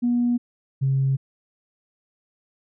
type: tone pair in turn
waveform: sine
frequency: 241.4 / 135.01 Hz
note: B3 / C#3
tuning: -39 / -45 cents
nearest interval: minor seventh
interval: 1006 cents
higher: first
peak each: -17 dBFS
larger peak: neither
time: 0.02-0.38 / 0.81-1.17 s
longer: neither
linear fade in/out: 20 ms
effects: tanh soft clip ceiling -13 dBFS